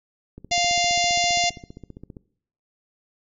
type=click train; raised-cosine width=3 ms; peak=-26 dBFS; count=28; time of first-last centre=0.38-2.168 s; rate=15.1 Hz
type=harmonic tone; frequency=698.5 Hz; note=F5; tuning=in tune; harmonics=1 / 3 / 4 / 5 / 6 / 7 / 8 / 9 / 10; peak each=-22 / -27 / -28 / -29 / -30 / -30 / -31 / -32 / -32 dBFS; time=0.51-1.5 s; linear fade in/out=10 ms
effects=noise-tail reverb RT60 0.6 s tail -20 dB re dry